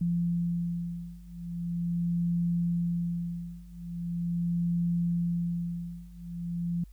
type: beating tone pair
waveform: sine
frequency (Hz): 171.7 / 172.11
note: F3 / F3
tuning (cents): -29 / -25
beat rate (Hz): 0.41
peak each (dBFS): -31 / -30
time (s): 0.01-6.84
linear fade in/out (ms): 5
effects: added 50 Hz sine -47 dBFS peak until 6.92 s + white hiss -69 dBFS RMS until 6.92 s